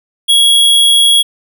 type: tone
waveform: square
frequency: 3322 Hz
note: G#7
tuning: in tune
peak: -6 dBFS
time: 0.28-1.23 s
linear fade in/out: 20 ms
effects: none